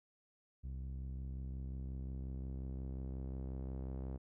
sawtooth tone with low-pass filter sweep, 65.6 Hz, C2, 5 cents sharp, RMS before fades -43 dBFS, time 0.63-4.18 s, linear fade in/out 20 ms, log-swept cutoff 140 to 600 Hz, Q 0.73, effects none

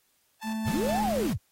sawtooth tone with tremolo, 880 Hz, A5, in tune, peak -32 dBFS, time 0.41-1.01 s, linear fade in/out 20 ms, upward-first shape square, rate 4.2 Hz, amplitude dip 40%
triangle tone with pitch glide, 220 to 213.7 Hz, A3 to G#3, 0 to +50 cents, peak -27 dBFS, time 0.43-1.3 s, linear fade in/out 50 ms, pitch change -50 cents, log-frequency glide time 0.68-0.77 s
sine linear two-way sweep, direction up then down, 55 to 876 to 55 Hz, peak -26 dBFS, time 0.65-1.38 s, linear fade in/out 20 ms, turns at 1.02 s
pink noise, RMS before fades -38 dBFS, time 0.66-1.34 s, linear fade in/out 20 ms
effects white hiss -69 dBFS RMS until 1.51 s + AAC 48 kbps

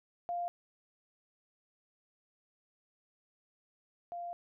sine tone pair in turn, 698.5 / 695.2 Hz, F5 / F5, 0 / -8 cents, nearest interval unison, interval 8 cents, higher first, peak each -33 / -38 dBFS, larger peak first, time 0.29-0.48 / 4.12-4.33 s, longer second, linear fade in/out 0 ms, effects none

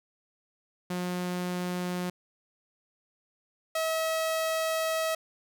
sawtooth tone pair in turn, 179.3 / 643.2 Hz, F3 / E5, +46 / -43 cents, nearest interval octave + minor seventh, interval 2211 cents, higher second, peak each -26 / -23 dBFS, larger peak second, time 0.9-2.1 / 3.75-5.15 s, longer second, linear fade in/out 5 ms, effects none

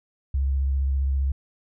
sine tone with vibrato, 67.9 Hz, C#2, 35 cents flat, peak -20 dBFS, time 0.34-1.32 s, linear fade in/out 5 ms, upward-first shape sine, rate 15 Hz, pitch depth 33 cents each way, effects none

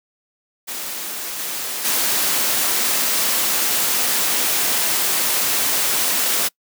white noise with level steps, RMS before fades -28 / -26 / -19 dBFS, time 0.67-6.49 s, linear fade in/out 20 ms, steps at 1.38 / 1.84 s, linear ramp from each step 20 ms, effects noise-tail reverb RT60 0.1 s tail -25 dB re dry + high-pass 200 Hz 12 dB/octave

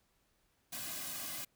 white noise with comb filter, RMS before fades -42 dBFS, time 0.72-1.45 s, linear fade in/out 10 ms, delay 2.2 ms, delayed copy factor -0.95, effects pink hiss -75 dBFS RMS until 1.55 s

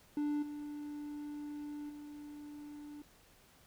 triangle tone with level steps, 294.6 Hz, D4, 6 cents sharp, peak -30 / -39 / -44 dBFS, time 0.17-3.02 s, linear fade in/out 2 ms, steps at 0.42 / 1.89 s, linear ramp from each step 10 ms, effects pink hiss -64 dBFS RMS until 3.66 s

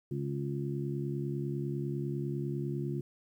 harmonic tone, 70 Hz, C#2, 18 cents sharp, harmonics 2 / 3 / 4 / 5, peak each -34 / -40 / -43 / -38 dBFS, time 0.11-3.01 s, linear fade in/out 5 ms, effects 11-bit

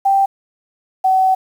sine tone pair in turn, 784 / 756.5 Hz, G5 / F#5, 0 / +38 cents, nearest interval minor second, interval 62 cents, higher first, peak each -10 dBFS, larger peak neither, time 0.05-0.26 / 1.04-1.35 s, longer second, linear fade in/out 10 ms, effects 7-bit

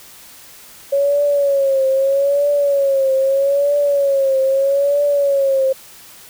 sine tone with vibrato, 554.4 Hz, C#5, in tune, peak -12 dBFS, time 0.92-5.73 s, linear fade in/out 10 ms, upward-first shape triangle, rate 0.79 Hz, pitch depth 80 cents each way, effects white hiss -41 dBFS RMS until 6.29 s

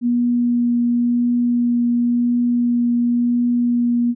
sine tone with vibrato, 240.4 Hz, B3, 46 cents flat, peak -14 dBFS, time 0.01-4.15 s, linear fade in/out 50 ms, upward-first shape triangle, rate 0.94 Hz, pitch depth 10 cents each way, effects none

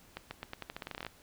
accelerating click train, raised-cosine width 0.3 ms, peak -23 dBFS, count 16, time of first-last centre 0.17-1.066 s, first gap 140 ms, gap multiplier 0.86, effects pink hiss -60 dBFS RMS until 1.22 s

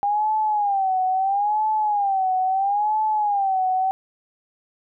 sine tone with vibrato, 803 Hz, G5, 41 cents sharp, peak -18 dBFS, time 0.03-3.91 s, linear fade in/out 0 ms, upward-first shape sine, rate 0.75 Hz, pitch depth 130 cents each way, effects none

